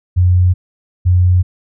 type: tone pair in turn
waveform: sine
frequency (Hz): 90.2 / 90.2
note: F#2 / F#2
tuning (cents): -44 / -44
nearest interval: unison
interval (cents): 0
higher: neither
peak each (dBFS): -7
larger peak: neither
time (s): 0.16-0.54 / 1.05-1.43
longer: neither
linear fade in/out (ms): 20
effects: none